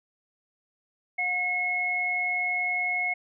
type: tone pair together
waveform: sine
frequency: 721.2 / 2175 Hz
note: F#5 / C#7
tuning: -45 / -33 cents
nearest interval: octave + perfect fifth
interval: 1912 cents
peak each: -33 / -25 dBFS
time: 1.18-3.14 s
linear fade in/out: 10 ms
effects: none